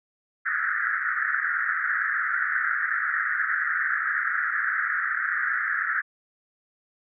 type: band-pass noise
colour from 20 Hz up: white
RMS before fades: -26 dBFS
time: 0.45-6.02 s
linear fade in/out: 20 ms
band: 1300 to 1900 Hz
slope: 96 dB/octave
effects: none